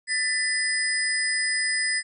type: tone cluster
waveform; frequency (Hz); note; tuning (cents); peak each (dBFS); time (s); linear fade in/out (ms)
sine; 1773 / 1997 / 4989 / 8100; A6 / B6 / D#8 / B8; +13 / +19 / +4 / +43; -28; 0.07-2.03; 50
effects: none